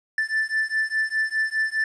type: beating tone pair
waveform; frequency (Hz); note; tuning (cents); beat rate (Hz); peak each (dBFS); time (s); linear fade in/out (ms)
triangle; 1760 / 1764.9; A6 / A6; 0 / +5; 4.9; -23; 0.18-1.84; 2
effects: resampled to 24000 Hz + 9-bit